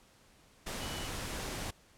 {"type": "tone in noise", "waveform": "sine", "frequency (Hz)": 2960, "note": "F#7", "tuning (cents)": 0, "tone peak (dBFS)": -46, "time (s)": [0.81, 1.08], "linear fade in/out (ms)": 10, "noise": "pink", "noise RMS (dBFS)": -39, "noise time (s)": [0.66, 1.71], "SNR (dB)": -10, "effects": ["pink hiss -63 dBFS RMS until 1.97 s", "low-pass 11000 Hz 12 dB/octave"]}